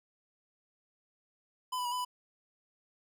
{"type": "tone with pitch steps", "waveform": "square", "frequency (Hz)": [1009, 991, 967, 1000, 992], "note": ["B5", "B5", "B5", "B5", "B5"], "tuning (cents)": [37, 6, -37, 21, 7], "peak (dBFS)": -33, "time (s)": [1.72, 2.05], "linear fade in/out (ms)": 10, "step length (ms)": 66, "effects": []}